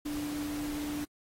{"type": "tone in noise", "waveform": "sine", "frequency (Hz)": 294.8, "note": "D4", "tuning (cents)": 7, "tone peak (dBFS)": -33, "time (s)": [0.05, 1.05], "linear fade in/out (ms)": 10, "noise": "pink", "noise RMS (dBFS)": -43, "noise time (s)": [0.05, 1.05], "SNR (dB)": 7, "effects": ["AAC 48 kbps"]}